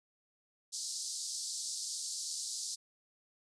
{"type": "band-pass noise", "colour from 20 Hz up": "pink", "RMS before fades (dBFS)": -40, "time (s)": [0.72, 2.76], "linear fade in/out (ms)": 20, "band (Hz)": [4300, 9200], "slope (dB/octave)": 48, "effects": []}